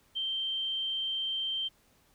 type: tone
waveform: sine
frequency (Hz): 3136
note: G7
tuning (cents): 0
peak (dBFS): -30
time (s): 0.15-1.69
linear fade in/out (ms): 20
effects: pink hiss -66 dBFS RMS until 2.14 s